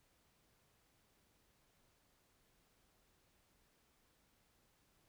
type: silence
effects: pink hiss -75 dBFS RMS until 5.08 s